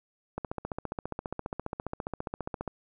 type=click train; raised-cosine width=1 ms; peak=-19 dBFS; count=35; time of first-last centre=0.38-2.677 s; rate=14.8 Hz; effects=none